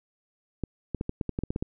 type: clicks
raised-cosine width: 3 ms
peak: -16 dBFS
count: 11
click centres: 0.637 / 0.947 / 1.011 / 1.094 / 1.212 / 1.293 / 1.389 / 1.436 / 1.505 / 1.561 / 1.625 s
effects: none